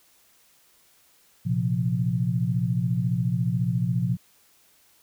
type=chord; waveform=sine; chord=Bb suspended second; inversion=none; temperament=equal; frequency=116.54 / 130.81 / 174.61 Hz; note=Bb2 / C3 / F3; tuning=0 / 0 / 0 cents; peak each=-26 dBFS; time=1.45-4.17 s; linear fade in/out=20 ms; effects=white hiss -60 dBFS RMS until 5.02 s